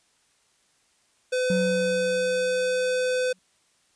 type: tone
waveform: square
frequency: 506 Hz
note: B4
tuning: 42 cents sharp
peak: -23 dBFS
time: 1.32-3.33 s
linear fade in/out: 10 ms
type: tone with exponential decay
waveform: triangle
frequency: 184.9 Hz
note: F#3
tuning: 1 cent flat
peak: -20 dBFS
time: 1.5-3.39 s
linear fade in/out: 2 ms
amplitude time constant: 410 ms
effects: white hiss -65 dBFS RMS until 3.95 s + resampled to 22050 Hz